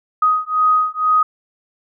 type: beating tone pair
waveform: sine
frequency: 1251 / 1253.1 Hz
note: D#6 / D#6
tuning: +9 / +12 cents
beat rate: 2.1 Hz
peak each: -16 dBFS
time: 0.22-1.23 s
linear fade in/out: 5 ms
effects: none